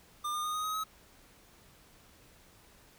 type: tone with pitch steps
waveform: square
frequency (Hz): 1200 / 1215.3 / 1230.9 / 1246.6 / 1262.6 / 1278.7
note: D6 / D#6 / D#6 / D#6 / D#6 / D#6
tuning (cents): +37 / -41 / -19 / +3 / +25 / +47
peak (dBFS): -33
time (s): 0.24-0.84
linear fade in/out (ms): 10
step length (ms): 100
effects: pink hiss -60 dBFS RMS until 2.98 s